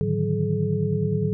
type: tone cluster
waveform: sine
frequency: 106.9 / 147.1 / 156.8 / 187.3 / 425.5 Hz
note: A2 / D3 / D#3 / F#3 / G#4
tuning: -49 / +3 / +14 / +21 / +42 cents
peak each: -27 dBFS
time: 0.01-1.33 s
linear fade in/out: 0 ms
effects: none